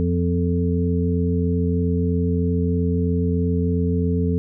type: harmonic tone with a mistuned harmonic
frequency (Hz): 87.31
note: F2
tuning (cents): 0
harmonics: 1 / 2 / 3 / 5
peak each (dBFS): -21 / -22 / -25 / -26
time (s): 0-4.38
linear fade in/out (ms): 0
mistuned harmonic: 3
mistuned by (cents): -28
effects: none